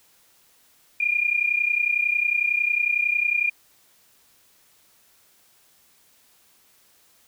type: tone pair together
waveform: sine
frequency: 2399 / 2430 Hz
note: D7 / D#7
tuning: +36 / -42 cents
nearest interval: unison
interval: 22 cents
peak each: -23 / -22 dBFS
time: 1-3.5 s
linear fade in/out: 5 ms
effects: white hiss -59 dBFS RMS until 7.27 s